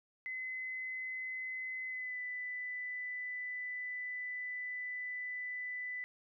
sine tone with pitch glide, 2035 to 1993.1 Hz, C7 to B6, -49 to +15 cents, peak -38 dBFS, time 0.26-6.04 s, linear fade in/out 0 ms, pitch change -36 cents, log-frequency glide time 1.87-2.2 s, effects none

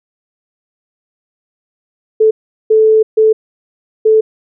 sine tone bursts at uneven times, 437.2 Hz, A4, 11 cents flat, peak -5 dBFS, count 4, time 2.2-2.31 / 2.7-3.03 / 3.17-3.33 / 4.05-4.21 s, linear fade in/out 10 ms, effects none

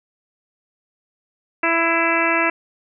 harmonic tone with a mistuned harmonic, 332.1 Hz, E4, 13 cents sharp, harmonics 1 / 2 / 3 / 4 / 5 / 6 / 7 / 8, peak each -24 / -24 / -24 / -24 / -24 / -24 / -24 / -24 dBFS, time 1.63-2.5 s, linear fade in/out 5 ms, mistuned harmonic 6, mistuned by +23 cents, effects none

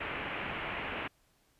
white low-pass noise, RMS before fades -38 dBFS, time 0-1.08 s, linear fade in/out 10 ms, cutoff 2800 Hz, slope 48 dB/octave, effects pink hiss -70 dBFS RMS until 1.59 s + resampled to 32000 Hz

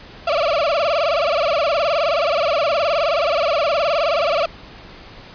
35% pulse tone with vibrato, 622.3 Hz, D#5, in tune, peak -14 dBFS, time 0.27-4.46 s, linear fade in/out 5 ms, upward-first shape sine, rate 19 Hz, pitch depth 180 cents each way, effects pink hiss -40 dBFS RMS until 5.34 s + resampled to 11025 Hz

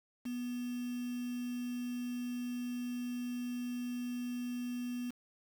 sine tone with quantisation, 245 Hz, B3, 14 cents flat, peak -36 dBFS, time 0.25-5.11 s, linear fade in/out 10 ms, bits 8, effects none

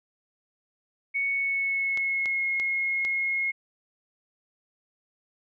sine tone with pitch glide, 2221 to 2160 Hz, C#7 to C#7, +3 to -45 cents, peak -24 dBFS, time 1.14-3.52 s, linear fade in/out 20 ms, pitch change -48 cents, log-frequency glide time 1.28-2.44 s
clicks, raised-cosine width 0.2 ms, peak -20 dBFS, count 4, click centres 1.974 / 2.258 / 2.599 / 3.05 s
effects none

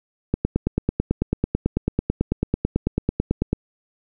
click train, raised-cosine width 3 ms, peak -6 dBFS, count 30, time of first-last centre 0.34-3.53 s, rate 9.09 Hz, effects none

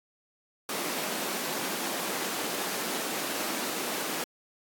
pink high-pass noise, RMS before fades -33 dBFS, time 0.69-4.24 s, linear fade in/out 2 ms, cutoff 220 Hz, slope 24 dB/octave, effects AAC 64 kbps

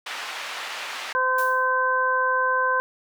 white band-pass noise, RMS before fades -33 dBFS, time 0.06-1.13 s, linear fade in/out 5 ms, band 780 to 2700 Hz, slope 12 dB/octave
harmonic tone, 514 Hz, C5, 31 cents flat, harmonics 1 / 2 / 3, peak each -27 / -22 / -23 dBFS, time 1.15-2.8 s, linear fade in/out 0 ms
blue noise with exponential decay, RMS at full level -33 dBFS, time 1.38-1.72 s, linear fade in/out 5 ms, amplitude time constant 73 ms
effects none

